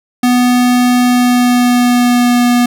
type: tone with pitch glide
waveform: square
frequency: 246.9 to 243.1 Hz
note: B3 to B3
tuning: 0 to -27 cents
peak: -8 dBFS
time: 0.23-2.66 s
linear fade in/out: 5 ms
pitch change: -27 cents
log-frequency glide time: 1.05-2.44 s
effects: none